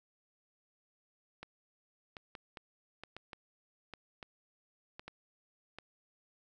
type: clicks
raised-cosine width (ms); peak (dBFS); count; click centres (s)
0.3; -29; 12; 1.43 / 2.168 / 2.352 / 2.572 / 3.036 / 3.166 / 3.332 / 3.937 / 4.228 / 4.995 / 5.08 / 5.786
effects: none